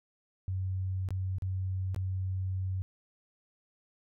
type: tone with dropouts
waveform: sine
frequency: 94 Hz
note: F#2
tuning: 28 cents sharp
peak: -30 dBFS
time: 0.48-2.82 s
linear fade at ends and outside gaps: 0 ms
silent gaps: 1.088-1.106 / 1.384-1.422 / 1.946-1.962 s
effects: none